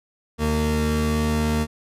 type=tone pair together; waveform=30% pulse; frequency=76.39 / 228.9 Hz; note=D#2 / A#3; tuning=-31 / -31 cents; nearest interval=octave + perfect fifth; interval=1900 cents; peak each=-20 dBFS; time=0.38-1.67 s; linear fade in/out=50 ms; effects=resampled to 32000 Hz